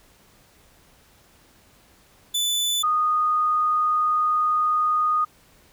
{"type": "tone pair in turn", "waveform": ["sawtooth", "sine"], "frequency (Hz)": [3493, 1235], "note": ["A7", "D#6"], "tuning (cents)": [-13, -13], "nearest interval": "octave + tritone", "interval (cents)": 1800, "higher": "first", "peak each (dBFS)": -18, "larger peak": "neither", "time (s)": [[2.34, 2.83], [2.83, 5.25]], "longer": "second", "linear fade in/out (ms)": 10, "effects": ["pink hiss -56 dBFS RMS until 5.72 s"]}